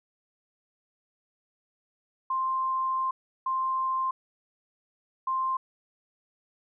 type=tone bursts at uneven times; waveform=sine; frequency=1049 Hz; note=C6; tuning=4 cents sharp; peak=-25 dBFS; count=3; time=2.3-3.11 / 3.46-4.11 / 5.27-5.57 s; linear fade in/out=5 ms; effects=none